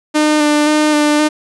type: tone with vibrato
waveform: sawtooth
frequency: 300.7 Hz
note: D4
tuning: 41 cents sharp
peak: -6 dBFS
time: 0.14-1.29 s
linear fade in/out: 20 ms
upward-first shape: square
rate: 1.9 Hz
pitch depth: 17 cents each way
effects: resampled to 24000 Hz